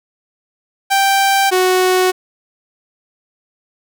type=tone pair in turn; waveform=sawtooth; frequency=784 / 369.3 Hz; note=G5 / F#4; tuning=0 / -3 cents; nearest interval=octave + minor second; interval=1303 cents; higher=first; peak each=-7 dBFS; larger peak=neither; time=0.9-1.51 / 1.51-2.12 s; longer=neither; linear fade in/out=20 ms; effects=none